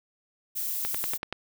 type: noise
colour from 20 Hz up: violet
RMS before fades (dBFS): -31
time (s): 0.55-1.18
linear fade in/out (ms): 20
type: click train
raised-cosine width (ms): 0.3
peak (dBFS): -15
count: 6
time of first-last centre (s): 0.85-1.326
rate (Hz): 10.5
effects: none